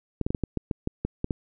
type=clicks; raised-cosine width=3 ms; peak=-13 dBFS; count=11; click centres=0.213 / 0.265 / 0.305 / 0.348 / 0.437 / 0.573 / 0.712 / 0.874 / 1.05 / 1.244 / 1.308 s; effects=none